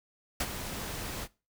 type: noise with ADSR envelope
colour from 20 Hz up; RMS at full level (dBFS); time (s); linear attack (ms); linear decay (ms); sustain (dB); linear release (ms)
pink; -28; 0.4-1.28; 5; 48; -10; 50
effects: noise-tail reverb RT60 0.3 s tail -21 dB re dry